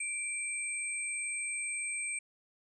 sine tone pair together, 2344 / 8353 Hz, D7 / C9, -4 / -4 cents, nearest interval octave + minor seventh, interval 2200 cents, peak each -37 / -36 dBFS, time 0-2.19 s, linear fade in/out 5 ms, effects none

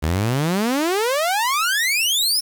sawtooth exponential sweep, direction up, 73.1 to 5430 Hz, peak -14 dBFS, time 0.02-2.41 s, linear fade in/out 20 ms, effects 7-bit

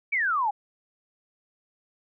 sine exponential sweep, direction down, 2358 to 791 Hz, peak -22 dBFS, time 0.12-0.51 s, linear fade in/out 10 ms, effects none

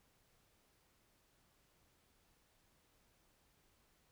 silence, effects pink hiss -74 dBFS RMS until 4.11 s

